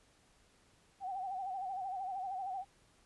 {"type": "tone with vibrato", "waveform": "sine", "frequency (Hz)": 761, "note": "F#5", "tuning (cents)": 48, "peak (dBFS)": -37, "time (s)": [1, 2.65], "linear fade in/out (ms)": 50, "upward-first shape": "sine", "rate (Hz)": 13, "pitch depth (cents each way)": 79, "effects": ["pink hiss -68 dBFS RMS until 3.05 s", "resampled to 24000 Hz"]}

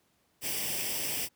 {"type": "noise with comb filter", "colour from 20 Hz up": "white", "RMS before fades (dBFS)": -33, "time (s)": [0.41, 1.29], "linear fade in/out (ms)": 50, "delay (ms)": 0.37, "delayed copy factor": 0.7, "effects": ["pink hiss -71 dBFS RMS until 1.35 s", "high-pass 80 Hz 12 dB/octave"]}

